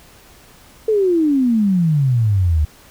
sine exponential sweep, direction down, 448.9 to 73 Hz, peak -12 dBFS, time 0.88-2.65 s, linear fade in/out 5 ms, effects pink hiss -46 dBFS RMS until 2.9 s

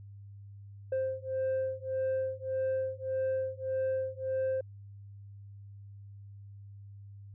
sine beating tone pair, 524 / 525.7 Hz, C5 / C5, +2 / +8 cents, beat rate 1.7 Hz, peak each -31 dBFS, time 0.92-4.61 s, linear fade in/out 5 ms, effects tanh soft clip ceiling -27 dBFS + added 100 Hz sine -46 dBFS peak until 7.34 s

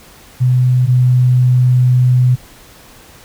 sine tone pair in turn, 126.2 / 125.73 Hz, B2 / B2, +38 / +31 cents, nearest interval unison, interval 7 cents, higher first, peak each -8 / -7 dBFS, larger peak second, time 0.4-0.87 / 0.87-2.36 s, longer second, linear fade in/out 20 ms, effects pink hiss -41 dBFS RMS until 3.24 s

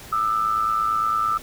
sine tone pair together, 1209.7 / 1318.5 Hz, D#6 / E6, -49 / 0 cents, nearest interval minor second, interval 149 cents, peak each -23 / -21 dBFS, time 0.12-1.38 s, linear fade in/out 10 ms, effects pink hiss -41 dBFS RMS until 1.42 s

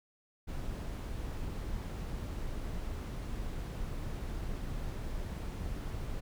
brown noise, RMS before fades -38 dBFS, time 0.47-6.21 s, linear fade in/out 20 ms, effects none

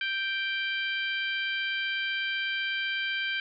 harmonic tone, 784 Hz, G5, in tune, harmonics 2 / 3 / 4 / 5 / 6, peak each -31 / -33 / -34 / -45 / -46 dBFS, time 0.01-3.4 s, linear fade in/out 2 ms, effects none

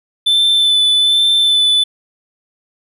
triangle tone with vibrato, 3520 Hz, A7, in tune, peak -8 dBFS, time 0.26-1.84 s, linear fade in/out 10 ms, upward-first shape sine, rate 1.2 Hz, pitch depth 16 cents each way, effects none

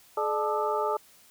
sine tone cluster, 425.7 / 599 / 872 / 1198 / 1298 Hz, G#4 / D5 / A5 / D6 / E6, +43 / +34 / -16 / +34 / -27 cents, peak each -30 / -32 / -30 / -32 / -35 dBFS, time 0.17-0.97 s, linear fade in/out 5 ms, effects white hiss -57 dBFS RMS until 1.3 s

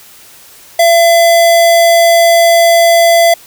square tone, 675 Hz, E5, 41 cents sharp, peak -5 dBFS, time 0.79-3.34 s, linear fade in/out 5 ms, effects white hiss -38 dBFS RMS until 3.46 s

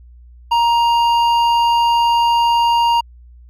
sine tone with hard clipping, 938 Hz, A#5, 11 cents sharp, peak -13 dBFS, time 0.51-3.01 s, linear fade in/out 10 ms, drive 9 dB, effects added 60 Hz sine -39 dBFS peak until 3.49 s

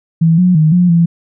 sine tone with pitch steps, 163.9 / 181 / 155.8 / 178.1 / 168.8 Hz, E3 / F#3 / D#3 / F3 / E3, -10 / -38 / +3 / +34 / +41 cents, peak -6 dBFS, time 0.21-1.06 s, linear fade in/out 10 ms, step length 170 ms, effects none

